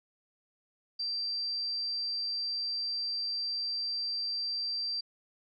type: tone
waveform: sine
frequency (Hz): 4699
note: D8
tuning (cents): 0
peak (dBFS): -31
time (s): 0.99-5.01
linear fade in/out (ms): 10
effects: none

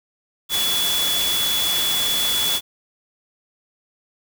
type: tone in noise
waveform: sine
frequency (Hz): 3415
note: G#7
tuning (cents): +48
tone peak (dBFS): -20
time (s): 0.49-2.61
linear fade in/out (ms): 50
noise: white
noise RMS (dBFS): -24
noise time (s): 0.49-2.61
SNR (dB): +1
effects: none

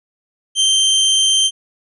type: tone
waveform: sawtooth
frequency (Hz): 3136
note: G7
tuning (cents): 0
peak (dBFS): -8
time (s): 0.55-1.51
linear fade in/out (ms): 50
effects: resampled to 24000 Hz

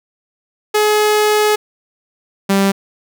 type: tone pair in turn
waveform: sawtooth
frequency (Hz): 423.1 / 196.3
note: G#4 / G3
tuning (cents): +32 / +3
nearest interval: octave + minor second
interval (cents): 1329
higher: first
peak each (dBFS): -7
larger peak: neither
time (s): 0.74-1.56 / 2.49-2.72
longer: first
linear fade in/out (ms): 10
effects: none

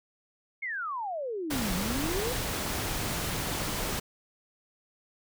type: exponential two-way sweep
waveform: sine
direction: down then up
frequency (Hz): 2217 to 174.61 to 519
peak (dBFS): -31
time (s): 0.62-2.33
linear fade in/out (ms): 10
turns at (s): 1.74
type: noise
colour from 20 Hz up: pink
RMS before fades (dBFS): -32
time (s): 1.5-4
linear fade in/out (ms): 10
effects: none

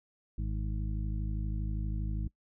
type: harmonic tone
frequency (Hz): 52.5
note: G#1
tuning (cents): +19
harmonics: 1 / 2 / 3 / 4 / 6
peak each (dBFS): -32 / -38 / -42 / -44 / -48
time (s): 0.38-2.28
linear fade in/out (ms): 5
effects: noise-tail reverb RT60 0.1 s tail -22 dB re dry

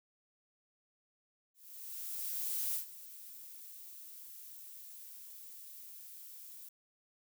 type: noise with ADSR envelope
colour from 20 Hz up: violet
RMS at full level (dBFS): -35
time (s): 1.54-6.69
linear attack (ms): 1200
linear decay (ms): 110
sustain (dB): -16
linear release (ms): 6
effects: none

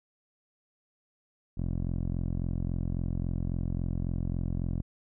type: tone with low-pass filter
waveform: 10% pulse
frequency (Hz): 43.65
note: F1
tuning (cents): 0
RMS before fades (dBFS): -31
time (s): 1.57-4.82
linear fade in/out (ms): 10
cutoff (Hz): 280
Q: 0.51
effects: none

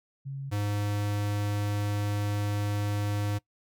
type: tone pair in turn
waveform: sine / square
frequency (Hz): 137.1 / 102.99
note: C#3 / G#2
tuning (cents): -19 / -14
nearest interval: perfect fourth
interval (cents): 495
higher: first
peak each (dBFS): -33 / -28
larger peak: second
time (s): 0.25-0.51 / 0.51-3.39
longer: second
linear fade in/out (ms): 20
effects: noise-tail reverb RT60 0.1 s tail -20 dB re dry

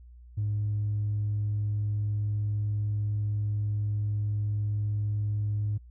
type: tone with tanh clipping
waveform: triangle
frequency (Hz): 104.4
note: G#2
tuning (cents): +10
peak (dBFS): -26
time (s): 0.37-5.78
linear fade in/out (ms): 10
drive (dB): 5
effects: added 60 Hz sine -47 dBFS peak until 5.9 s

